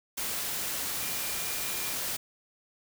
sine tone in noise, 2400 Hz, D7, 37 cents sharp, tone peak -44 dBFS, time 1.01-1.94 s, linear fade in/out 10 ms, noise white, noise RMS -33 dBFS, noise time 0.17-2.17 s, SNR -14 dB, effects none

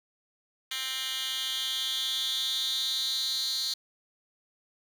10% pulse tone with high-pass filter sweep, 262.7 Hz, C4, 7 cents sharp, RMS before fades -31 dBFS, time 0.71-3.74 s, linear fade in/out 5 ms, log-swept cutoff 2700 to 4300 Hz, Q 5.9, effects none

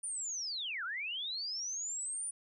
sine linear two-way sweep, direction down then up, 9480 to 1318.5 to 9480 Hz, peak -36 dBFS, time 0.03-2.31 s, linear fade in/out 10 ms, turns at 0.84 s, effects none

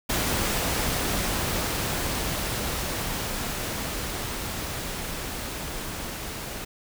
pink noise with level ramp, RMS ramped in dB -25 to -35 dBFS, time 0.09-6.65 s, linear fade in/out 10 ms, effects none

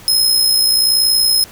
sawtooth tone with amplitude modulation, 5140 Hz, E8, 45 cents flat, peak -6 dBFS, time 0.08-1.44 s, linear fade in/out 0 ms, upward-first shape sine, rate 61 Hz, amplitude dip 45%, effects pink hiss -39 dBFS RMS until 1.51 s

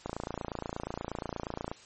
click train, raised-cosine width 1 ms, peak -20 dBFS, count 48, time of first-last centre 0.06-1.715 s, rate 28.4 Hz, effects white hiss -54 dBFS RMS until 1.85 s + MP3 32 kbps

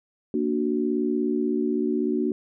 sine chord, Bb augmented, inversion none, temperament equal, 233.1 / 293.7 / 370 Hz, Bb3 / D4 / F#4, 0 / 0 / 0 cents, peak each -26 dBFS, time 0.34-2.32 s, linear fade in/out 2 ms, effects none

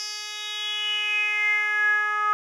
10% pulse tone with band-pass filter sweep, 420.2 Hz, G#4, 20 cents sharp, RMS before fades -25 dBFS, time 0-2.33 s, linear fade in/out 0 ms, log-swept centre 5000 to 1300 Hz, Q 9, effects none

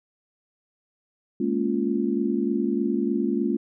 sine chord, Bb minor seventh, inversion third, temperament just, 209.8 / 233.1 / 279.7 / 349.6 Hz, Ab3 / Bb3 / Db4 / F4, +18 / 0 / +16 / +2 cents, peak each -27 dBFS, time 1.4-3.57 s, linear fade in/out 5 ms, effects none

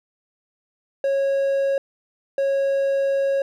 triangle tone pair in turn, 549 / 549 Hz, C#5 / C#5, -17 / -17 cents, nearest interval unison, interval 0 cents, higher neither, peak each -16 dBFS, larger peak neither, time 1.04-1.78 / 2.38-3.42 s, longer second, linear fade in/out 2 ms, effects none

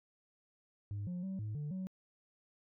sine tone with pitch steps, 101.9 / 178.2 / 191.2 / 106.6 / 148 / 187.6 Hz, G#2 / F3 / G3 / G#2 / D3 / F#3, -32 / +35 / -43 / +46 / +14 / +24 cents, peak -35 dBFS, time 0.91-1.87 s, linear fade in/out 0 ms, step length 160 ms, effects tanh soft clip ceiling -36 dBFS

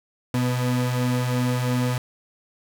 35% pulse tone pair together, 125.1 / 247.3 Hz, B2 / B3, +23 / +3 cents, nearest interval octave, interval 1180 cents, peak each -20 / -26 dBFS, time 0.34-1.98 s, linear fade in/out 2 ms, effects none

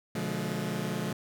sawtooth chord, B diminished seventh, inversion none, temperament just, 123.47 / 148.16 / 177.8 / 213.4 Hz, B2 / D3 / F3 / Ab3, 0 / +16 / +31 / +47 cents, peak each -35 / -33 / -31 / -31 dBFS, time 0.15-1.13 s, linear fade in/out 5 ms, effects none

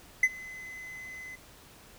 triangle tone with ADSR envelope, 2032 Hz, B6, 49 cents sharp, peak -15 dBFS, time 0.23-1.36 s, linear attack 4 ms, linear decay 46 ms, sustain -24 dB, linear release 14 ms, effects pink hiss -54 dBFS RMS until 1.98 s

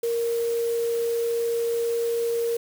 sine tone in noise, 466.2 Hz, A#4, in tune, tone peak -22 dBFS, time 0.03-2.57 s, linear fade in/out 5 ms, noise white, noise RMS -40 dBFS, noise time 0.03-2.57 s, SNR +15 dB, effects none

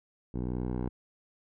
10% pulse tone with low-pass filter sweep, 61.74 Hz, B1, in tune, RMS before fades -33 dBFS, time 0.34-0.89 s, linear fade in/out 5 ms, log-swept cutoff 420 to 790 Hz, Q 0.73, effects none

